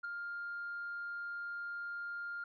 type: tone with ADSR envelope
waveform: sine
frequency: 1403 Hz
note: F6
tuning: 8 cents sharp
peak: -33 dBFS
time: 0.03-2.44 s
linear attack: 19 ms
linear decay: 4 ms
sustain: -5 dB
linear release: 4 ms
effects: tanh soft clip ceiling -35 dBFS